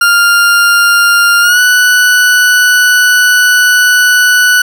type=tone with pitch glide; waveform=40% pulse; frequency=1400 to 1483.2 Hz; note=F6 to F#6; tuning=+4 to +4 cents; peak=-4 dBFS; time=0.01-4.62 s; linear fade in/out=5 ms; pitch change=+100 cents; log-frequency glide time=1.41-1.6 s; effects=none